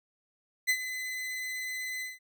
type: tone with ADSR envelope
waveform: 40% pulse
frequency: 2023 Hz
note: B6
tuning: 41 cents sharp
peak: -21 dBFS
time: 0.67-2.19 s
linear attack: 25 ms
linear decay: 66 ms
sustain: -12 dB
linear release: 170 ms
effects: none